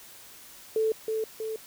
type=tone with echo; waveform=sine; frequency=440 Hz; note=A4; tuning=in tune; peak=-22 dBFS; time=0.76-0.92 s; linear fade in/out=2 ms; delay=320 ms; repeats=2; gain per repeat=-4 dB; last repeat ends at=1.56 s; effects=white hiss -49 dBFS RMS until 1.66 s